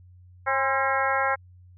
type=harmonic tone with a mistuned harmonic; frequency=270.1 Hz; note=C#4; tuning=45 cents flat; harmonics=2 / 3 / 4 / 5 / 6 / 7 / 8; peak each=-29 / -27 / -29 / -28 / -29 / -32 / -33 dBFS; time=0.46-1.36 s; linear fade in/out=20 ms; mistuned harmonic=4; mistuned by=-54 cents; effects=added 90 Hz sine -48 dBFS peak until 1.77 s